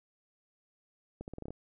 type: accelerating click train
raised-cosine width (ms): 2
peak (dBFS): -28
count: 8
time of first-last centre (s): 1.21-1.506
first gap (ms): 69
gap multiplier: 0.83
effects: none